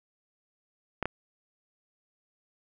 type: clicks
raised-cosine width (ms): 0.5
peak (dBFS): -14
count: 2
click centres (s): 1.027 / 1.056
effects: none